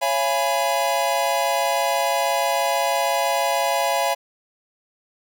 square chord, C# dominant seventh, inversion none, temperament equal with one note detuned, 554.4 / 680.5 / 830.6 / 987.8 Hz, C#5 / E#5 / G#5 / B5, 0 / -45 / 0 / 0 cents, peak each -26 / -24 / -25 / -27 dBFS, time 0.01-4.15 s, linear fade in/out 20 ms, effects none

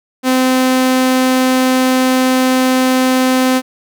sawtooth tone, 257.7 Hz, C4, 26 cents flat, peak -6 dBFS, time 0.23-3.62 s, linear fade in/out 50 ms, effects none

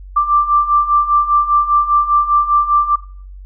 sine beating tone pair, 1174.7 / 1179.7 Hz, D6 / D6, 0 / +7 cents, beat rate 5 Hz, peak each -16 / -12 dBFS, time 0.16-2.96 s, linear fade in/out 10 ms, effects noise-tail reverb RT60 0.5 s tail -20 dB re dry + added 47 Hz sine -31 dBFS peak until 3.45 s

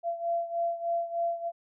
sine beating tone pair, 680 / 683.3 Hz, F5 / F5, -46 / -38 cents, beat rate 3.3 Hz, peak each -29 / -33 dBFS, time 0.03-1.52 s, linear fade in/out 50 ms, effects none

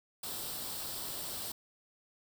white noise with comb filter, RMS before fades -40 dBFS, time 0.23-1.52 s, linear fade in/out 5 ms, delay 0.23 ms, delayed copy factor +0.55, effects none

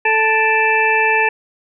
harmonic tone with a mistuned harmonic, 440 Hz, A4, in tune, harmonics 1 / 2 / 4 / 5 / 6, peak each -20 / -17 / -17 / -21 / -18 dBFS, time 0.05-1.29 s, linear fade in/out 5 ms, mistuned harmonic 5, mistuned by +120 cents, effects none

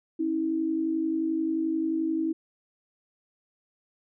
sine tone pair together, 271.5 / 322.9 Hz, C#4 / E4, -36 / -36 cents, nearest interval minor third, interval 300 cents, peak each -32 / -25 dBFS, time 0.19-2.33 s, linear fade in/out 10 ms, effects none

